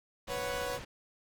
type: low-pass noise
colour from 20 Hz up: pink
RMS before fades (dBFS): -45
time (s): 0.27-0.85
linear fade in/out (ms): 10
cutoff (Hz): 4800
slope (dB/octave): 12
type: chord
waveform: sawtooth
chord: B suspended second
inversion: none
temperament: equal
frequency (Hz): 493.9 / 554.4 / 740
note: B4 / C#5 / F#5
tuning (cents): 0 / 0 / 0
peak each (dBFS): -33 / -34 / -38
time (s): 0.27-0.8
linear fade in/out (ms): 50
effects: none